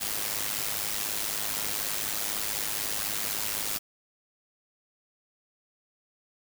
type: noise with amplitude modulation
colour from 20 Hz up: white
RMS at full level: -28 dBFS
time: 0-3.79 s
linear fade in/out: 20 ms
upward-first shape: sine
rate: 104 Hz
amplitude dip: 70%
effects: none